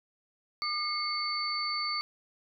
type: tone cluster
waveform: sine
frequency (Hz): 1208 / 2162 / 4527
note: D6 / C#7 / C#8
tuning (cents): +48 / -44 / +36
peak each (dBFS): -34 / -37 / -32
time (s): 0.62-2.01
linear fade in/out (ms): 0
effects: none